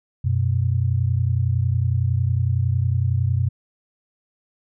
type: tone pair together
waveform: sine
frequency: 92.56 / 123.47 Hz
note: F#2 / B2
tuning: +1 / 0 cents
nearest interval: perfect fourth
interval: 499 cents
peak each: -20 / -20 dBFS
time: 0.24-3.49 s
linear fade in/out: 10 ms
effects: none